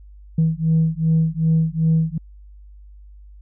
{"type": "beating tone pair", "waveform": "sine", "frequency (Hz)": [159.9, 162.5], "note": ["D#3", "E3"], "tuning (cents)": [48, -24], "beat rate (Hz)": 2.6, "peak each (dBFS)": -17, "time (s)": [0.38, 2.18], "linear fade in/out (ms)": 5, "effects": ["tanh soft clip ceiling -10 dBFS", "added 50 Hz sine -40 dBFS peak until 3.41 s"]}